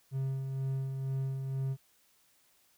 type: tone with tremolo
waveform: triangle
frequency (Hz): 134.1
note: C3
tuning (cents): +43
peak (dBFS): -28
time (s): 0.11-1.77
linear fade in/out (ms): 50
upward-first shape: sine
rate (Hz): 2.1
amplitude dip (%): 40
effects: white hiss -68 dBFS RMS until 2.77 s